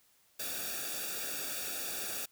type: noise with comb filter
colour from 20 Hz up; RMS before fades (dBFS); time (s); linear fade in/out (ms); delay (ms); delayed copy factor
white; -38; 0.39-2.26; 10; 0.97; -0.9
effects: white hiss -68 dBFS RMS until 2.31 s